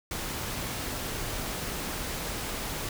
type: noise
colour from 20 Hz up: pink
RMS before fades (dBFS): -34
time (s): 0.11-2.89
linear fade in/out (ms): 2
effects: none